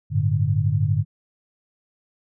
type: chord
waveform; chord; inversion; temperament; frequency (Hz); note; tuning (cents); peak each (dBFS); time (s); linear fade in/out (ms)
sine; G suspended second; none; just; 98 / 110.25 / 147; G2 / A2 / D3; 0 / +4 / +2; -22; 0.1-1.05; 50
effects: none